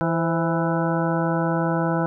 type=harmonic tone with a mistuned harmonic; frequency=165.2 Hz; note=E3; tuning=4 cents sharp; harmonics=1 / 2 / 3 / 4 / 5 / 6 / 8 / 9; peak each=-23 / -26 / -28 / -29 / -30 / -31 / -32 / -33 dBFS; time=0.01-2.06 s; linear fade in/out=0 ms; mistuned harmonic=3; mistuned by=+65 cents; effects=none